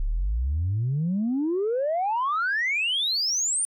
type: exponential sweep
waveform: sine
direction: up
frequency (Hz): 32.7 to 9397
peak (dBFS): -21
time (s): 0-3.65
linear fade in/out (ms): 0
effects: tanh soft clip ceiling -19 dBFS